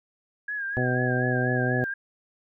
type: tone with vibrato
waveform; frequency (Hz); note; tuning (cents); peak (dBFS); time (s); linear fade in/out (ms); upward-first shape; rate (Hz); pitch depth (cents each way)
sine; 1640; G#6; -22; -28; 0.48-1.94; 5; sine; 4.1; 62
type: harmonic tone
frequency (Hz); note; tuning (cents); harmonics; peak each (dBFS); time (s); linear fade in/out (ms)
125.4; B2; +27; 1 / 2 / 3 / 4 / 5 / 6; -26 / -29 / -31 / -32 / -33 / -34; 0.77-1.84; 0
effects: none